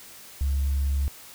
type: tone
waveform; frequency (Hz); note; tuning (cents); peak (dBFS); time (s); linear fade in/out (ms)
sine; 69.3; C#2; 0; -20; 0.41-1.08; 0
effects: tanh soft clip ceiling -19 dBFS + white hiss -46 dBFS RMS until 1.34 s